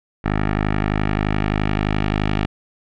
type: tone with low-pass filter sweep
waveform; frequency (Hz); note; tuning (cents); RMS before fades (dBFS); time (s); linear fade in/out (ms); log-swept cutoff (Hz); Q
10% pulse; 51.6; G#1; -10; -20; 0.24-2.46; 10; 1900 to 2900; 1.6
effects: none